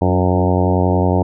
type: harmonic tone with a mistuned harmonic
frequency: 91 Hz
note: F#2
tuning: 28 cents flat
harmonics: 1 / 2 / 3 / 4 / 5 / 6 / 7 / 8 / 9 / 10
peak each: -16 / -19 / -21 / -22 / -23 / -24 / -24 / -25 / -26 / -26 dBFS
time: 0.01-1.23 s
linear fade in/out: 10 ms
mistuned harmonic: 3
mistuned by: +23 cents
effects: none